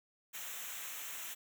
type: noise with comb filter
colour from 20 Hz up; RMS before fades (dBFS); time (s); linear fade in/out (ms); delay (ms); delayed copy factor
white; -44; 0.33-1.35; 20; 0.21; -0.75
effects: none